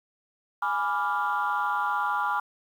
sine chord, G# diminished seventh, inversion none, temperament equal, 830.6 / 987.8 / 1174.7 / 1396.9 Hz, G#5 / B5 / D6 / F6, 0 / 0 / 0 / 0 cents, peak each -29 dBFS, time 0.62-2.4 s, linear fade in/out 5 ms, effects tanh soft clip ceiling -17 dBFS + 9-bit

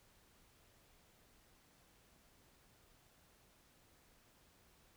silence, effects pink hiss -69 dBFS RMS until 4.96 s

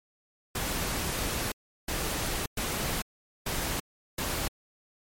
pink noise bursts at uneven times, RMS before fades -31 dBFS, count 5, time 0.55-1.52 / 1.88-2.46 / 2.57-3.02 / 3.46-3.8 / 4.18-4.48 s, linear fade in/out 5 ms, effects MP3 64 kbps

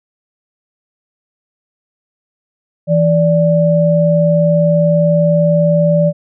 sine tone pair together, 164.81 / 584.9 Hz, E3 / D5, 0 / -7 cents, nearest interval octave + minor seventh, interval 2193 cents, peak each -11 dBFS, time 2.87-6.13 s, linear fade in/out 50 ms, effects none

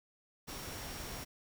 sine tone in noise, 5588 Hz, F8, in tune, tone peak -53 dBFS, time 0.47-1.25 s, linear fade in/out 20 ms, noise pink, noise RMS -44 dBFS, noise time 0.47-1.25 s, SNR -12 dB, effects none

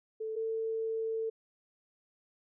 sine tone pair in turn, 440 / 446.9 Hz, A4 / A4, 0 / +27 cents, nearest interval unison, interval 27 cents, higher second, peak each -34 / -31 dBFS, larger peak second, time 0.2-0.36 / 0.36-1.3 s, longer second, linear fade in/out 10 ms, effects none

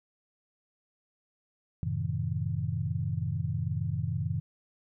sine chord, F# diminished seventh, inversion none, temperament just, 92.5 / 111 / 133.2 / 159.84 Hz, F#2 / A2 / C3 / Eb3, 0 / +16 / +31 / +47 cents, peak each -34 dBFS, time 1.83-4.4 s, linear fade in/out 0 ms, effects none

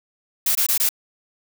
blue noise bursts, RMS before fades -19 dBFS, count 4, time 0.46-0.891 s, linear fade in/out 5 ms, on 92 ms, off 21 ms, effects none

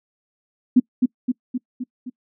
sine tone with echo, 250.4 Hz, B3, 24 cents sharp, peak -8 dBFS, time 0.76-0.8 s, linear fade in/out 10 ms, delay 260 ms, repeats 5, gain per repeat -4 dB, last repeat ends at 2.1 s, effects noise-tail reverb RT60 0.1 s tail -25 dB re dry

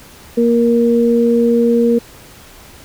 sine tone pair together, 234.8 / 469.6 Hz, A#3 / A#4, +13 / +13 cents, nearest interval octave, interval 1200 cents, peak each -12 dBFS, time 0.37-1.99 s, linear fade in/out 10 ms, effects pink hiss -40 dBFS RMS until 2.84 s

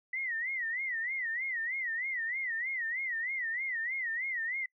sine tone with vibrato, 1966 Hz, B6, 8 cents flat, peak -32 dBFS, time 0.13-4.66 s, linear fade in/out 5 ms, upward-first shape sine, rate 3.2 Hz, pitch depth 160 cents each way, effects noise-tail reverb RT60 0.1 s tail -24 dB re dry

